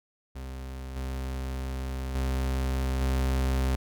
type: tone with level steps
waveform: 40% pulse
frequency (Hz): 65.41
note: C2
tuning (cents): 0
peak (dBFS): -35 / -30 / -25 / -23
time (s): 0.35-3.76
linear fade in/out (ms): 10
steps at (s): 0.96 / 2.15 / 3.01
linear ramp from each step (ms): 5
effects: none